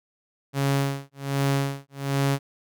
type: tone with tremolo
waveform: sawtooth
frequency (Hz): 138.59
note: C#3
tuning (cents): 0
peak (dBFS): -16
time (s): 0.53-2.39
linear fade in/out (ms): 50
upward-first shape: sine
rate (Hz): 1.3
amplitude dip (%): 100
effects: none